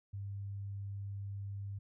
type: tone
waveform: sine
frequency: 99.6 Hz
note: G2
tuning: 28 cents sharp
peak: -39 dBFS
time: 0.13-1.79 s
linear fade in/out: 10 ms
effects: none